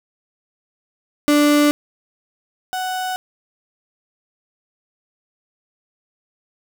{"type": "tone pair in turn", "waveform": "35% pulse", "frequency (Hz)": [293.7, 742.9], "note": ["D4", "F#5"], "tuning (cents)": [0, 7], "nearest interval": "octave + major third", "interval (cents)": 1607, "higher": "second", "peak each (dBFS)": [-10, -20], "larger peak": "first", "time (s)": [[1.28, 1.71], [2.73, 3.16]], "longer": "neither", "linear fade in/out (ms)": 0, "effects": []}